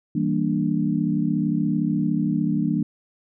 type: chord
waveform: sine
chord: E half-diminished seventh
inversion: none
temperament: equal with one note detuned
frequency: 162.45 / 196 / 233.1 / 293.7 Hz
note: E3 / G3 / Bb3 / D4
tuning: -25 / 0 / 0 / 0 cents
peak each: -25 dBFS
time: 0.15-2.83 s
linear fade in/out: 5 ms
effects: none